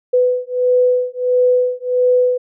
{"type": "beating tone pair", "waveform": "sine", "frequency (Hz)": [498.1, 499.6], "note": ["B4", "B4"], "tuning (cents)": [15, 20], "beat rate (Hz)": 1.5, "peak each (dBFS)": -15, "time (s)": [0.13, 2.38], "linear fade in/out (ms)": 10, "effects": []}